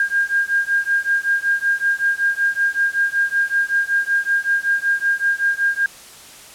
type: beating tone pair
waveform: sine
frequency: 1608 / 1613.3 Hz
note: G6 / G6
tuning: +44 / +49 cents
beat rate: 5.3 Hz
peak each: -19 dBFS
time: 0-5.86 s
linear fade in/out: 2 ms
effects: white hiss -41 dBFS RMS until 6.54 s + low-pass 11000 Hz 12 dB/octave